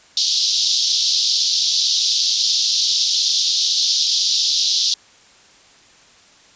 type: band-pass noise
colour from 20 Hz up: white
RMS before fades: -18 dBFS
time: 0.17-4.94 s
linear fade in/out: 2 ms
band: 3500 to 5700 Hz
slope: 48 dB/octave
effects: white hiss -49 dBFS RMS until 6.55 s + resampled to 16000 Hz